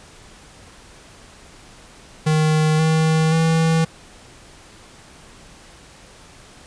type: tone with pitch steps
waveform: square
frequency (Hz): 155.56 / 158.92 / 162.35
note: D#3 / D#3 / E3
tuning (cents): 0 / +37 / -26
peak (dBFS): -15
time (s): 2.26-3.85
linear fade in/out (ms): 10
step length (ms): 530
effects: pink hiss -45 dBFS RMS until 6.66 s + resampled to 22050 Hz